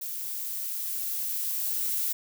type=noise with level ramp; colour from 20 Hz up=violet; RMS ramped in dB=-35 to -28 dBFS; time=0.01-2.13 s; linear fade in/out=10 ms; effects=none